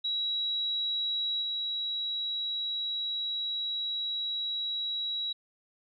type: tone with level steps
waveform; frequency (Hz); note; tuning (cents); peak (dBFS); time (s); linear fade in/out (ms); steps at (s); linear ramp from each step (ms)
sine; 3880; B7; -31; -28 / -30; 0.04-5.33; 10; 1.41; 20
effects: none